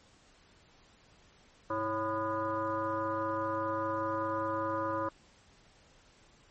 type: tone with frequency modulation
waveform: sine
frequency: 775 Hz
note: G5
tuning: 20 cents flat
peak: -30 dBFS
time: 1.7-5.09 s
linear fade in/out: 5 ms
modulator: 225 Hz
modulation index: 2.3
effects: pink hiss -62 dBFS RMS until 6.5 s + MP3 32 kbps